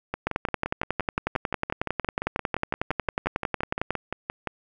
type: two click trains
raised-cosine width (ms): 0.5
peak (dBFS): -13 / -9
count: 26 / 41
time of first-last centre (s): 0.14-4.473 / 0.27-3.906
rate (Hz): 5.77 / 11
effects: none